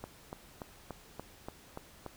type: click train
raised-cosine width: 1 ms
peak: -26 dBFS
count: 8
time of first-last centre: 0.04-2.063 s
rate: 3.46 Hz
effects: pink hiss -57 dBFS RMS until 2.16 s